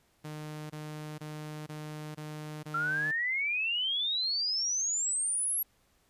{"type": "tone bursts", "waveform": "sawtooth", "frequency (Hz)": 152.4, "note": "D#3", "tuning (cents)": -36, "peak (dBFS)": -35, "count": 6, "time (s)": [0.24, 3.115], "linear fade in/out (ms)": 10, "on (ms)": 460, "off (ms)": 23}
{"type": "exponential sweep", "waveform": "sine", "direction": "up", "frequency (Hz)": [1346, 11650], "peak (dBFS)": -28, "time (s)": [2.74, 5.63], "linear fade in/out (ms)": 5}
{"effects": ["pink hiss -69 dBFS RMS until 6.09 s", "resampled to 32000 Hz"]}